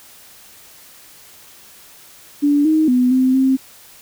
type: tone with pitch steps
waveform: sine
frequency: 289.4 / 313.3 / 250.1 / 258.4 / 264.4 Hz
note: D4 / D#4 / B3 / C4 / C4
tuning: -25 / +12 / +22 / -21 / +18 cents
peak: -11 dBFS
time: 2.42-3.57 s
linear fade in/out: 20 ms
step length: 230 ms
effects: white hiss -44 dBFS RMS until 4.01 s